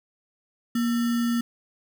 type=tone with sample-and-hold; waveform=sine; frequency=236.2 Hz; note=A#3; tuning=23 cents sharp; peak=-21 dBFS; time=0.75-1.41 s; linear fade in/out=5 ms; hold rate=1575 Hz; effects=none